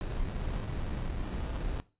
brown noise with sample-and-hold, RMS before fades -34 dBFS, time 0.01-1.8 s, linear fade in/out 0 ms, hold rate 2100 Hz, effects noise-tail reverb RT60 0.3 s tail -18 dB re dry + resampled to 8000 Hz

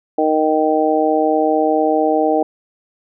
harmonic tone, 155.56 Hz, D#3, in tune, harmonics 2 / 3 / 4 / 5, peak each -18 / -18 / -18 / -18 dBFS, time 0.18-2.43 s, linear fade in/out 5 ms, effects none

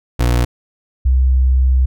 30% pulse / sine tone pair in turn, 60.1 / 64.5 Hz, B1 / C2, -46 / -24 cents, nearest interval minor second, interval 122 cents, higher second, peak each -9 / -9 dBFS, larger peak neither, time 0.19-0.45 / 1.05-1.86 s, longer second, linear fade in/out 10 ms, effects none

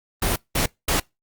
pink noise bursts at uneven times, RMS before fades -21 dBFS, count 3, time 0.22-0.36 / 0.55-0.66 / 0.88-1 s, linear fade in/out 5 ms, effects noise-tail reverb RT60 0.2 s tail -25 dB re dry + Opus 32 kbps

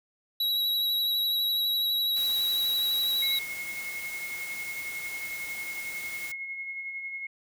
square tone with vibrato, 3885 Hz, B7, 29 cents flat, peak -25 dBFS, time 0.4-3.39 s, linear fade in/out 5 ms, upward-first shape sine, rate 12 Hz, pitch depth 24 cents each way
white noise, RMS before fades -42 dBFS, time 2.16-6.32 s, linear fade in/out 5 ms
sine tone with tremolo, 2166 Hz, C#7, 41 cents flat, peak -32 dBFS, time 3.22-7.27 s, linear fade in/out 5 ms, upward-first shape sine, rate 11 Hz, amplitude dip 40%
effects none

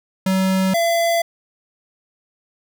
square tone pair in turn, 189.4 / 676.3 Hz, F#3 / E5, +41 / +44 cents, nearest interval octave + minor seventh, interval 2203 cents, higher second, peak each -16 dBFS, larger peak neither, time 0.26-0.74 / 0.74-1.22 s, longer neither, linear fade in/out 5 ms, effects none

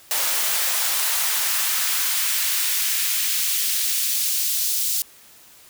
white noise with high-pass filter sweep, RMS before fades -22 dBFS, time 0.11-5.02 s, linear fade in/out 0 ms, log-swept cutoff 580 to 4800 Hz, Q 0.84, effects white hiss -49 dBFS RMS until 5.69 s

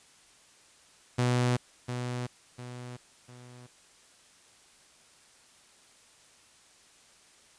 sawtooth tone with echo, 123.47 Hz, B2, in tune, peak -20 dBFS, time 1.18-1.57 s, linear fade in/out 10 ms, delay 700 ms, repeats 3, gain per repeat -8 dB, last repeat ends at 3.67 s, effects white hiss -59 dBFS RMS until 7.58 s + resampled to 22050 Hz

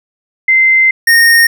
sine / square tone pair in turn, 2075 / 1848.7 Hz, C7 / A#6, -15 / -15 cents, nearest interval major second, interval 200 cents, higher first, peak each -5 dBFS, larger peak neither, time 0.48-0.91 / 1.07-1.47 s, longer first, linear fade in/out 5 ms, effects none

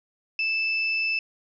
sine tone pair together, 2637 / 5268 Hz, E7 / E8, 0 / -2 cents, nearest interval octave, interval 1198 cents, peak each -23 / -33 dBFS, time 0.39-1.19 s, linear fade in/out 2 ms, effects none

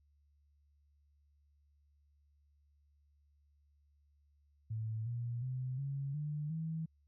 sine tone with pitch steps, 110.5 / 119.12 / 128.41 / 138.42 / 149.21 / 160.85 Hz, A2 / A#2 / C3 / C#3 / D3 / E3, +8 / +38 / -32 / -2 / +28 / -42 cents, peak -36 dBFS, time 4.7-6.86 s, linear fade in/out 10 ms, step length 360 ms, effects added 72 Hz sine -68 dBFS peak until 7.07 s

